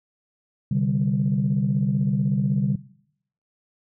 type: chord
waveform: sine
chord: C suspended second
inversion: none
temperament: equal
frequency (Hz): 130.81 / 146.83 / 196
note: C3 / D3 / G3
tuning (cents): 0 / 0 / 0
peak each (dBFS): -23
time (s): 0.71-2.76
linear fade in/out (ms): 5
effects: noise-tail reverb RT60 0.7 s tail -19 dB re dry + tanh soft clip ceiling -12 dBFS